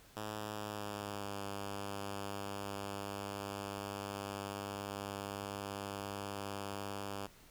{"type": "tone with pitch glide", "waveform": "5% pulse", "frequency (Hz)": [106.1, 100.15], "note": ["G#2", "G2"], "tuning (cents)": [38, 38], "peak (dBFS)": -29, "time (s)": [0.16, 7.27], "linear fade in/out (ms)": 10, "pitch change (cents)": -100, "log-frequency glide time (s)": [0.39, 1.4], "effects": ["pink hiss -61 dBFS RMS until 7.5 s"]}